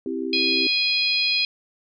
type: chord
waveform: sine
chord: C major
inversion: none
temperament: equal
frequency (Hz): 261.6 / 329.6 / 392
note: C4 / E4 / G4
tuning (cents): 0 / 0 / 0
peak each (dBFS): -29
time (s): 0.06-0.67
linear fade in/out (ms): 2
type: harmonic tone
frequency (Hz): 827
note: G#5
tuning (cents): -8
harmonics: 3 / 4 / 5 / 6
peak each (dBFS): -23 / -26 / -23 / -27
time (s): 0.33-1.45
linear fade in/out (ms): 2
effects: none